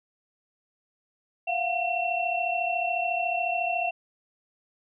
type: tone cluster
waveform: sine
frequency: 689 / 723 / 2713 Hz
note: F5 / F#5 / E7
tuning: -24 / -40 / +49 cents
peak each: -29 dBFS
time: 1.47-3.91 s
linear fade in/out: 10 ms
effects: none